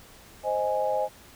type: chord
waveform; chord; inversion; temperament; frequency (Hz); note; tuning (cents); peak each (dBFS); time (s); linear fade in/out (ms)
sine; Ab major; first; equal; 523.3 / 622.3 / 830.6; C5 / Eb5 / Ab5; 0 / 0 / 0; -28; 0.43-1.09; 50
effects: pink hiss -51 dBFS RMS until 1.35 s

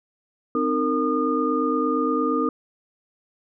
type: tone cluster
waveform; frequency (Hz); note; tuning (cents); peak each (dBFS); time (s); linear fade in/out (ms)
sine; 259.4 / 308 / 460 / 1219; C4 / D#4 / A#4 / D#6; -15 / -17 / -23 / -36; -25; 0.55-2.49; 2
effects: none

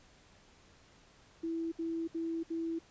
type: tone bursts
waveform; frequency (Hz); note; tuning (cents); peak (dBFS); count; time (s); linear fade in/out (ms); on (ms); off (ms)
sine; 329.6; E4; 0; -33; 4; 1.43-2.791; 10; 290; 67
effects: pink hiss -62 dBFS RMS until 2.9 s + resampled to 16000 Hz

